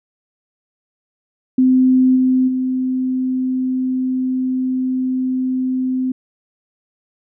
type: tone with level steps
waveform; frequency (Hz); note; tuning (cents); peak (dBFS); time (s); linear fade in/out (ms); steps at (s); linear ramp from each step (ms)
sine; 257.4; C4; -28; -9 / -11 / -16; 1.58-6.12; 5; 2.15 / 2.47; 20
effects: none